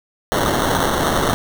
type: noise with sample-and-hold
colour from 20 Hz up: white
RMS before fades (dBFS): -18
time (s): 0.32-1.34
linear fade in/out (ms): 0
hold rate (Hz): 2450
effects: none